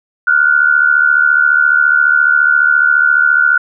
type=tone pair together; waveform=sine; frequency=1412.5 / 1487 Hz; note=F6 / F#6; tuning=+19 / +8 cents; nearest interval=minor second; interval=89 cents; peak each=-10 dBFS; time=0.27-3.58 s; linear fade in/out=5 ms; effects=none